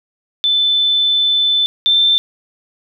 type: tone pair in turn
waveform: sine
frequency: 3520 / 3557 Hz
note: A7 / A7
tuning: 0 / +18 cents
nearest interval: unison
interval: 18 cents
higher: second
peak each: -11 / -9 dBFS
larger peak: second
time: 0.44-1.66 / 1.86-2.18 s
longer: first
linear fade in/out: 0 ms
effects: none